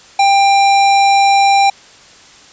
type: tone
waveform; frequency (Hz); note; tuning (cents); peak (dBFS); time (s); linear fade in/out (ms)
square; 793; G5; +20; -8; 0.19-1.7; 5
effects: white hiss -41 dBFS RMS until 2.52 s + resampled to 16000 Hz